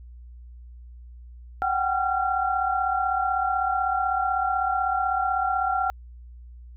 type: tone cluster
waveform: sine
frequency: 747 / 783 / 1373 Hz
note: F#5 / G5 / F6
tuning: +16 / -2 / -30 cents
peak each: -26 / -26 / -26 dBFS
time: 1.62-5.9 s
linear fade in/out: 0 ms
effects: added 60 Hz sine -41 dBFS peak until 6.76 s